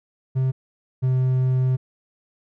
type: tone pair in turn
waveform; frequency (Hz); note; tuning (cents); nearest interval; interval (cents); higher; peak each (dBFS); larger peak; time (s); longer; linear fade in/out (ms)
triangle; 130.81 / 128.93; C3 / C3; 0 / -25; unison; 25; first; -16 / -15; second; 0.35-0.52 / 1.02-1.77; second; 20
effects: none